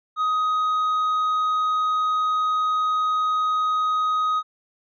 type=tone with tanh clipping; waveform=triangle; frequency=1255 Hz; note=D#6; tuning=15 cents sharp; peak=-20 dBFS; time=0.16-4.43 s; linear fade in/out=50 ms; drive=8 dB; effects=none